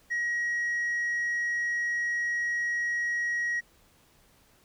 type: tone with tanh clipping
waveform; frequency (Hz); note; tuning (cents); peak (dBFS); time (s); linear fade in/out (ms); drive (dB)
sine; 1900; A#6; +33; -27; 0.1-3.61; 20; 1
effects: pink hiss -62 dBFS RMS until 4.64 s